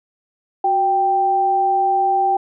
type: tone pair together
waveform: sine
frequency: 370 / 784.5 Hz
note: F#4 / G5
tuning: 0 / +1 cents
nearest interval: octave + minor second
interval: 1301 cents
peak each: -24 / -14 dBFS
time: 0.64-2.37 s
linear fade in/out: 5 ms
effects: none